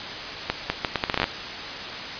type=accelerating click train; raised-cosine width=0.3 ms; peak=-5 dBFS; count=12; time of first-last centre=0.5-1.241 s; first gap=200 ms; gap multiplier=0.74; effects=white hiss -32 dBFS RMS until 2.19 s + resampled to 11025 Hz